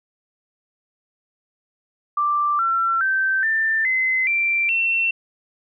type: tone with pitch steps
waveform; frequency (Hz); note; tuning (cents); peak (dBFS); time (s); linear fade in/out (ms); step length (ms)
sine; 1177 / 1352 / 1553.1 / 1784 / 2049 / 2354 / 2704; D6 / E6 / G6 / A6 / C7 / D7 / E7; +3 / +43 / -17 / +23 / -37 / +3 / +43; -17; 2.17-5.11; 5; 420
effects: none